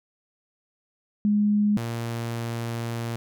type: tone pair in turn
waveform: sine / sawtooth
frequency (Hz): 207.7 / 116.57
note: G#3 / A#2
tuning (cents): 0 / 0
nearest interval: minor seventh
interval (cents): 1000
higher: first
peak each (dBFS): -18 / -24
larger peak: first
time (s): 1.25-1.77 / 1.77-3.16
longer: second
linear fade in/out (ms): 0
effects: none